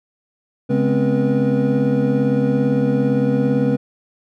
triangle tone cluster, 138.1 / 209.3 / 250.4 / 268.1 / 484.6 Hz, C#3 / G#3 / B3 / C4 / B4, -6 / +14 / +24 / +42 / -33 cents, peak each -19 dBFS, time 0.69-3.77 s, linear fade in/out 20 ms, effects none

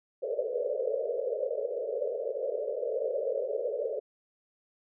pink band-pass noise, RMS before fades -32 dBFS, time 0.22-4 s, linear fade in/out 10 ms, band 430 to 600 Hz, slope 96 dB/octave, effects none

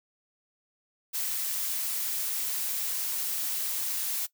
blue noise, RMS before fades -31 dBFS, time 1.13-4.27 s, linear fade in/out 20 ms, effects noise-tail reverb RT60 0.1 s tail -19 dB re dry

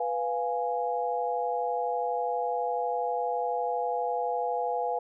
sine chord, F diminished, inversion second, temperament equal, 493.9 / 698.5 / 830.6 Hz, Cb5 / F5 / Ab5, 0 / 0 / 0 cents, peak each -31 dBFS, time 0-4.99 s, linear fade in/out 5 ms, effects none

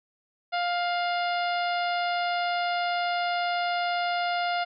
harmonic tone with a mistuned harmonic, 702 Hz, F5, 9 cents sharp, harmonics 1 / 2 / 3 / 4 / 5 / 6 / 7, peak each -26 / -32 / -36 / -38 / -40 / -42 / -43 dBFS, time 0.52-4.65 s, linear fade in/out 20 ms, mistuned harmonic 4, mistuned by +21 cents, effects none

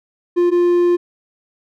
triangle tone pair in turn, 350.6 / 350.6 Hz, F4 / F4, +7 / +7 cents, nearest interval unison, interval 0 cents, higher neither, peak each -9 dBFS, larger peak neither, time 0.36-0.51 / 0.51-0.97 s, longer second, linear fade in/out 20 ms, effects none

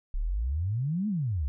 sine exponential two-way sweep, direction up then down, 32.62 to 220 to 63.4 Hz, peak -26 dBFS, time 0.14-1.48 s, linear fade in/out 0 ms, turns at 1.08 s, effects none

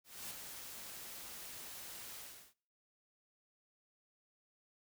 white noise with ADSR envelope, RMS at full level -44 dBFS, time 0.04-2.54 s, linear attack 270 ms, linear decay 3 ms, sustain -5 dB, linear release 360 ms, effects noise-tail reverb RT60 0.6 s tail -26 dB re dry

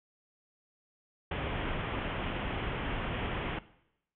pink low-pass noise, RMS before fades -35 dBFS, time 1.31-3.59 s, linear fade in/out 5 ms, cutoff 3300 Hz, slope 96 dB/octave, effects noise-tail reverb RT60 0.8 s tail -18 dB re dry

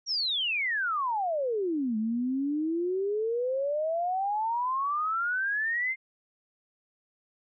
sine exponential two-way sweep, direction down then up, 5750 to 213.2 to 2126 Hz, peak -26 dBFS, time 0.06-5.96 s, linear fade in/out 50 ms, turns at 1.97 s, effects none

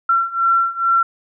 sine beating tone pair, 1357 / 1359.3 Hz, E6 / F6, +50 / -47 cents, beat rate 2.3 Hz, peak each -18 / -16 dBFS, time 0.09-1.03 s, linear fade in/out 5 ms, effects none

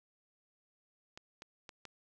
clicks, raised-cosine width 0.2 ms, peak -30 dBFS, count 4, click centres 1.175 / 1.421 / 1.692 / 1.853 s, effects none

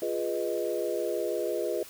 sine chord, F half-diminished seventh, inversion none, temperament equal, 349.2 / 415.3 / 493.9 / 622.3 Hz, F4 / Ab4 / Cb5 / Eb5, 0 / 0 / 0 / 0 cents, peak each -33 dBFS, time 0.02-1.83 s, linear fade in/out 2 ms, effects white hiss -48 dBFS RMS until 1.89 s

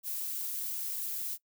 violet noise, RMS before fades -36 dBFS, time 0.03-1.38 s, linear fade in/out 50 ms, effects noise-tail reverb RT60 0.1 s tail -22 dB re dry

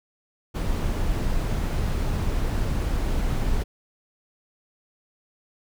brown noise, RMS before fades -24 dBFS, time 0.54-3.64 s, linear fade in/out 20 ms, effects none

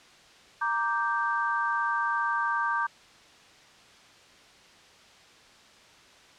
sine chord, G minor, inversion first, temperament equal, 932.3 / 1174.7 / 1568 Hz, Bb5 / D6 / G6, 0 / 0 / 0 cents, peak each -30 / -29 / -29 dBFS, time 0.61-2.87 s, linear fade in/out 10 ms, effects white hiss -54 dBFS RMS until 6.38 s + low-pass 5000 Hz 12 dB/octave

